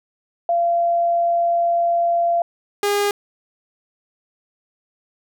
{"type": "tone pair in turn", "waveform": ["sine", "sawtooth"], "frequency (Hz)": [686, 407.9], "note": ["F5", "G#4"], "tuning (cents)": [-31, -31], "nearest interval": "major sixth", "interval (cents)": 900, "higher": "first", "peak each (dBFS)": [-15, -13], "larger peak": "second", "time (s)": [[0.49, 2.42], [2.83, 3.11]], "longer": "first", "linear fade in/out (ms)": 2, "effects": []}